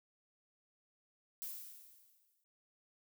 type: noise with exponential decay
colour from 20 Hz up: violet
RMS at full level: -42 dBFS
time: 1.42-2.44 s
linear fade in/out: 0 ms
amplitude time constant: 220 ms
effects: none